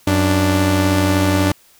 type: tone pair together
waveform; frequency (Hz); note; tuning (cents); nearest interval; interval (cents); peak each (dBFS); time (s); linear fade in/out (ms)
sawtooth; 92.43 / 293.7; F#2 / D4; -1 / 0; octave + minor sixth; 2001; -12; 0.07-1.52; 5
effects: white hiss -51 dBFS RMS until 1.79 s